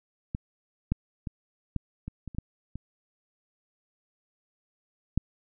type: clicks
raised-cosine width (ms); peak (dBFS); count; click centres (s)
5; -18 / -12 / -21 / -16 / -23 / -25 / -30 / -18 / -24 / -11; 10; 0.349 / 0.92 / 1.272 / 1.763 / 2.08 / 2.277 / 2.348 / 2.385 / 2.756 / 5.176
effects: none